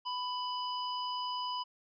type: harmonic tone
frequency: 995 Hz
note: B5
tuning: 13 cents sharp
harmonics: 1 / 3 / 5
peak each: -35 / -41 / -43 dBFS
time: 0.05-1.64 s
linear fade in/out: 20 ms
effects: none